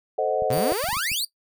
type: chord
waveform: sine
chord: A diminished seventh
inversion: none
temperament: equal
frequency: 440 / 523.3 / 622.3 / 740 Hz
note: A4 / C5 / Eb5 / Gb5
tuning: 0 / 0 / 0 / 0 cents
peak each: -26 dBFS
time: 0.18-0.73 s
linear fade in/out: 5 ms
type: clicks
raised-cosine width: 5 ms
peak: -27 dBFS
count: 8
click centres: 0.422 / 0.577 / 0.721 / 0.841 / 0.888 / 0.93 / 0.969 / 1.117 s
type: exponential sweep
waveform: sawtooth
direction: up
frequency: 113.6 to 4860 Hz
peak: -21 dBFS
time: 0.5-1.25 s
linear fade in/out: 5 ms
type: tone with tremolo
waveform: 5% pulse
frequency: 4629 Hz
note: D8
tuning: 26 cents flat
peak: -25 dBFS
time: 0.52-1.21 s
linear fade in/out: 10 ms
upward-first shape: square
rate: 20 Hz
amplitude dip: 25%
effects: noise-tail reverb RT60 0.1 s tail -18 dB re dry

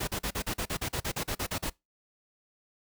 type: noise bursts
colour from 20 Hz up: pink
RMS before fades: -32 dBFS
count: 15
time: 0-1.7 s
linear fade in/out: 10 ms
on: 76 ms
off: 40 ms
effects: noise-tail reverb RT60 0.2 s tail -23 dB re dry

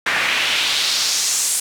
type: noise with band-pass filter sweep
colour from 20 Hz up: pink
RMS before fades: -19 dBFS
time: 0.06-1.6 s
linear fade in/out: 5 ms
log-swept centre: 1800 to 8800 Hz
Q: 2
effects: none

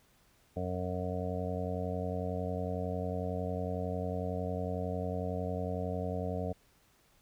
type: harmonic tone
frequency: 91 Hz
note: F#2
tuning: 28 cents flat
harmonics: 1 / 2 / 3 / 5 / 6 / 7 / 8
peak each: -37 / -39 / -43 / -40 / -42 / -41 / -44 dBFS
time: 0.56-6.53 s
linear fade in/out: 10 ms
effects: pink hiss -67 dBFS RMS until 7.21 s

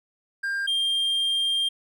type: tone pair in turn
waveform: triangle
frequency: 1598 / 3196 Hz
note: G6 / G7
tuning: +33 / +33 cents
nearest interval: octave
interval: 1200 cents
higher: second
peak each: -23 / -20 dBFS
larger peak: second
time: 0.43-0.67 / 0.67-1.69 s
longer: second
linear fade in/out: 10 ms
effects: none

